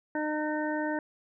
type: harmonic tone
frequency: 304.4 Hz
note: D#4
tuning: 38 cents flat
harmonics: 1 / 2 / 3 / 5 / 6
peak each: -31 / -34 / -36 / -38 / -39 dBFS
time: 0.15-0.99 s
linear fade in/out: 2 ms
effects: none